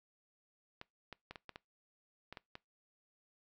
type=clicks; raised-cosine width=0.3 ms; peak=-30 dBFS; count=9; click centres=0.814 / 1.127 / 1.31 / 1.358 / 1.493 / 1.559 / 2.326 / 2.372 / 2.554 s; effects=noise-tail reverb RT60 0.2 s tail -23 dB re dry